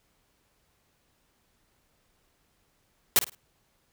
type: noise with echo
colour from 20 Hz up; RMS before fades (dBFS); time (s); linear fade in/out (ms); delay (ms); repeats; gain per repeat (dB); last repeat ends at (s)
white; -19; 3.16-3.19; 0; 53; 3; -12; 3.349
effects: pink hiss -70 dBFS RMS until 3.92 s